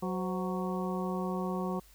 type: harmonic tone with a mistuned harmonic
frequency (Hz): 185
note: F#3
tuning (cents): 0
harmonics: 1 / 2 / 3 / 4 / 5 / 6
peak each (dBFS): -33 / -37 / -41 / -42 / -43 / -41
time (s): 0.02-1.8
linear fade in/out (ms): 10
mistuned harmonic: 3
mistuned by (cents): -100
effects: added 50 Hz sine -58 dBFS peak until 1.94 s + white hiss -61 dBFS RMS until 1.94 s